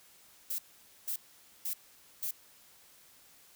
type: noise bursts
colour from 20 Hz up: violet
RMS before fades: -35 dBFS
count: 4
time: 0.5-2.31 s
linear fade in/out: 5 ms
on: 85 ms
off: 490 ms
effects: white hiss -60 dBFS RMS until 3.55 s